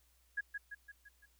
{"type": "tone with echo", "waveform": "sine", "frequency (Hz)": 1661.2, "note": "G#6", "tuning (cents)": 0, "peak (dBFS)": -33, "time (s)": [0.37, 0.41], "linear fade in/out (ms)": 10, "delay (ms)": 170, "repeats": 5, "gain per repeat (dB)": -5, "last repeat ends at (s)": 1.26, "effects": ["added 60 Hz sine -70 dBFS peak until 1.39 s", "white hiss -73 dBFS RMS until 1.39 s"]}